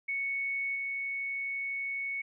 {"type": "tone with level steps", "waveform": "sine", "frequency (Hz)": 2217, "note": "C#7", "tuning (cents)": 0, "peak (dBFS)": [-30, -32], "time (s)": [0.08, 2.22], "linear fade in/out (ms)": 10, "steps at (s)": 0.75, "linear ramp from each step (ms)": 10, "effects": []}